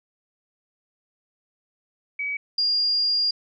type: tone pair in turn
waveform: sine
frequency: 2274 / 4818 Hz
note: C#7 / D8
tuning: +44 / +43 cents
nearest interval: octave + minor second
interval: 1299 cents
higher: second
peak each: -25 / -19 dBFS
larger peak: second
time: 2.19-2.37 / 2.58-3.31 s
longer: second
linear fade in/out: 5 ms
effects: none